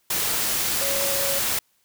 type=tone in noise; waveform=sine; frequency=554.4 Hz; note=C#5; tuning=in tune; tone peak=-28 dBFS; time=0.81-1.39 s; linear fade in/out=5 ms; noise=white; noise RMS=-24 dBFS; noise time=0.1-1.59 s; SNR=-7 dB; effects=white hiss -66 dBFS RMS until 1.84 s